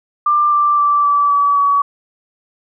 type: tone with pitch steps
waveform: sine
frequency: 1188 / 1177.1 / 1166.2 / 1155.5 / 1144.9 / 1134.4 Hz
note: D6 / D6 / D6 / D6 / D6 / C#6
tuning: +20 / +4 / -13 / -28 / -44 / +40 cents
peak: -10 dBFS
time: 0.26-1.82 s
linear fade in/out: 5 ms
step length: 260 ms
effects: none